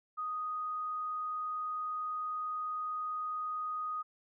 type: tone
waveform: sine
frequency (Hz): 1244.5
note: D#6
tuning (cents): 0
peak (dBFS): -34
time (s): 0.17-4.03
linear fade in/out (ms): 20
effects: none